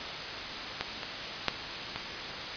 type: clicks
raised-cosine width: 0.2 ms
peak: -11 / -18 / -6 / -15 dBFS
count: 4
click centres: 0.81 / 1.032 / 1.483 / 1.96 s
effects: white hiss -36 dBFS RMS until 2.56 s + resampled to 11025 Hz

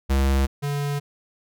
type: tone pair in turn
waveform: square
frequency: 67.7 / 143.45 Hz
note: C#2 / D3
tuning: -40 / -40 cents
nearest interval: octave + minor second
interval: 1300 cents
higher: second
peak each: -18 / -24 dBFS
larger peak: first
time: 0.09-0.47 / 0.62-1 s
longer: neither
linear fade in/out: 20 ms
effects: none

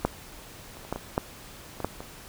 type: clicks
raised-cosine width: 1 ms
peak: -8 / -30 / -29 / -14 / -19 / -9 / -20 / -12 / -23 dBFS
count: 9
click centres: 0.05 / 0.77 / 0.85 / 0.926 / 0.96 / 1.179 / 1.803 / 1.846 / 2.005 s
effects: pink hiss -46 dBFS RMS until 2.28 s

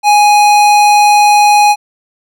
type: tone with hard clipping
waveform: sine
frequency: 830.6 Hz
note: G#5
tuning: in tune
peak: -6 dBFS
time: 0.03-1.76 s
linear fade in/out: 50 ms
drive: 18 dB
effects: none

